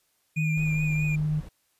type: tone with vibrato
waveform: triangle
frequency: 2431 Hz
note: D#7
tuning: 41 cents flat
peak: -29 dBFS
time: 0.36-1.16 s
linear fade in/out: 10 ms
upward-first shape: triangle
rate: 4.7 Hz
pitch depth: 44 cents each way
type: tone with pitch glide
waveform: sine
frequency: 156.4 to 152.48 Hz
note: D#3 to D#3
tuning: +9 to -35 cents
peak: -23 dBFS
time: 0.36-1.41 s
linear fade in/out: 20 ms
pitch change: -44 cents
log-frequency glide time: 0.58-1.07 s
type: noise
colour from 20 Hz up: brown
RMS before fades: -40 dBFS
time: 0.57-1.49 s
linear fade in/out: 5 ms
effects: white hiss -70 dBFS RMS until 1.79 s + resampled to 32000 Hz